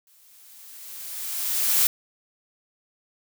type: noise with exponential growth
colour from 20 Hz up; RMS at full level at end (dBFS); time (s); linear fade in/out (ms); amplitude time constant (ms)
blue; -18; 0.07-1.87; 1; 390
effects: none